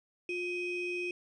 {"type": "ring-modulated tone", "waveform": "triangle", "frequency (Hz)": 1435, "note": "F6", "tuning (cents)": 47, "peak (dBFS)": -28, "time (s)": [0.29, 1.11], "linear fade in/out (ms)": 2, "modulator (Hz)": 1080, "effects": ["resampled to 22050 Hz", "11-bit"]}